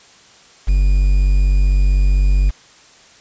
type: tone with quantisation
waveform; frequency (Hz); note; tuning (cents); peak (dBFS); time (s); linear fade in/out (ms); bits
triangle; 47.86; G1; -41; -8; 0.67-2.51; 20; 6
effects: white hiss -46 dBFS RMS until 3.2 s + resampled to 16000 Hz